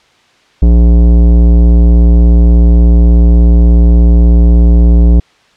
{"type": "tone with tanh clipping", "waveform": "sine", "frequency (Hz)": 58.27, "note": "A#1", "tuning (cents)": 0, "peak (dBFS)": -4, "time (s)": [0.62, 5.2], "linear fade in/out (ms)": 5, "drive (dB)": 15, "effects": ["white hiss -48 dBFS RMS until 5.56 s", "low-pass 4000 Hz 12 dB/octave"]}